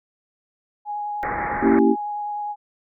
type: tone with vibrato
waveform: sine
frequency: 830.6 Hz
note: G#5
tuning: in tune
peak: -25 dBFS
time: 0.85-2.56 s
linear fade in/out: 50 ms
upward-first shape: sine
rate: 9.9 Hz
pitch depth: 9 cents each way
type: low-pass noise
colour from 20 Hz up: white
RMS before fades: -28 dBFS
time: 1.23-1.79 s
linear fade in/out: 0 ms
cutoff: 2100 Hz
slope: 96 dB/octave
type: chord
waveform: sine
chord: A# diminished seventh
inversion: none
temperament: equal with one note detuned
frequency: 231.5 / 277.2 / 329.6 / 392 Hz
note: A#3 / C#4 / E4 / G4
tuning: -12 / 0 / 0 / 0 cents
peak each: -19 dBFS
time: 1.61-1.96 s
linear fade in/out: 50 ms
effects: none